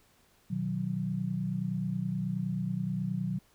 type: chord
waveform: sine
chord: B major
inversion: none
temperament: equal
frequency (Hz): 123.47 / 155.56 / 185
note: B2 / D#3 / F#3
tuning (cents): 0 / 0 / 0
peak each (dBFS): -36 / -35 / -32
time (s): 0.5-3.39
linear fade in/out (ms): 10
effects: pink hiss -65 dBFS RMS until 3.54 s